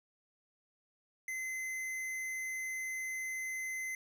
sine tone with hard clipping, 2053 Hz, C7, 33 cents flat, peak -38 dBFS, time 1.28-3.95 s, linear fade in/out 2 ms, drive 15 dB, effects none

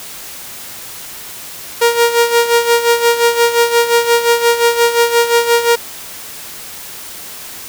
sawtooth tone with tremolo, 470 Hz, A#4, 14 cents sharp, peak -3 dBFS, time 1.81-5.76 s, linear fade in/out 10 ms, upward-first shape sine, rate 5.7 Hz, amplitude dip 70%, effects white hiss -30 dBFS RMS until 7.68 s

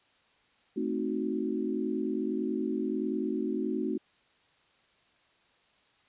sine chord, A diminished seventh, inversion none, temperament equal, 220 / 261.6 / 311.1 / 370 Hz, A3 / C4 / Eb4 / Gb4, 0 / 0 / 0 / 0 cents, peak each -34 dBFS, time 0.76-3.98 s, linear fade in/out 10 ms, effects white hiss -66 dBFS RMS until 6.08 s + resampled to 8000 Hz

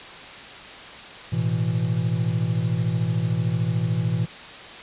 triangle chord, A suspended second, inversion none, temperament equal, 110 / 123.47 / 164.81 Hz, A2 / B2 / E3, 0 / 0 / 0 cents, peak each -23 dBFS, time 1.32-4.26 s, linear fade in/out 10 ms, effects white hiss -39 dBFS RMS until 4.82 s + resampled to 8000 Hz

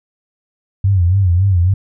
sine tone with vibrato, 92.5 Hz, F#2, in tune, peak -9 dBFS, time 0.84-1.74 s, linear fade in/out 5 ms, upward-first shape sine, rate 3.6 Hz, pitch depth 130 cents each way, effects none

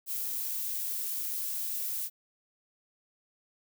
violet noise, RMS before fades -34 dBFS, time 0.06-2.1 s, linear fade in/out 50 ms, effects none

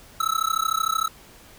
square tone with amplitude modulation, 1306 Hz, E6, 17 cents flat, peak -18 dBFS, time 0.2-1.08 s, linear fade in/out 5 ms, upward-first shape sine, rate 33.2 Hz, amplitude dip 100%, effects pink hiss -49 dBFS RMS until 1.58 s

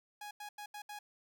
sawtooth tone bursts at uneven times, 830.6 Hz, G#5, in tune, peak -40 dBFS, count 5, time 0.21-0.31 / 0.4-0.49 / 0.58-0.66 / 0.74-0.82 / 0.89-0.99 s, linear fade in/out 5 ms, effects none

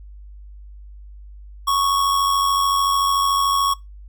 square tone with amplitude modulation, 1108.7 Hz, C#6, in tune, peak -15 dBFS, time 1.67-3.74 s, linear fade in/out 10 ms, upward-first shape sine, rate 93.6 Hz, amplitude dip 40%, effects noise-tail reverb RT60 0.2 s tail -22 dB re dry + added 50 Hz sine -37 dBFS peak until 4.08 s

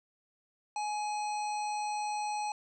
harmonic tone with a mistuned harmonic, 840 Hz, G#5, 19 cents sharp, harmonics 1 / 3 / 5 / 7 / 9 / 10, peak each -32 / -44 / -47 / -49 / -52 / -55 dBFS, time 0.76-2.52 s, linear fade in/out 2 ms, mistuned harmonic 9, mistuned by +40 cents, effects none

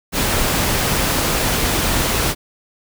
pink noise, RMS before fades -18 dBFS, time 0.12-2.35 s, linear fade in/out 50 ms, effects none

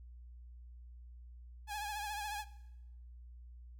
sawtooth tone with vibrato, 834 Hz, G#5, 7 cents sharp, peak -35 dBFS, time 1.67-2.45 s, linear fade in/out 50 ms, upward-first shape triangle, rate 14 Hz, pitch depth 66 cents each way, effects noise-tail reverb RT60 0.9 s tail -18 dB re dry + added 60 Hz sine -50 dBFS peak until 3.79 s

